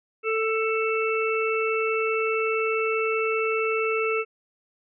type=harmonic tone; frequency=442.4 Hz; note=A4; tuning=9 cents sharp; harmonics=1 / 3 / 5 / 6; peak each=-24 / -29 / -33 / -29 dBFS; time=0.23-4.25 s; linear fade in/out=50 ms; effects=none